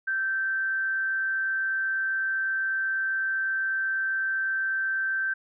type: tone with amplitude modulation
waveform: sine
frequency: 1558 Hz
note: G6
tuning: 11 cents flat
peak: -23 dBFS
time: 0.07-5.34 s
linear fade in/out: 10 ms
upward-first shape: sine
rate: 205 Hz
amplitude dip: 30%
effects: none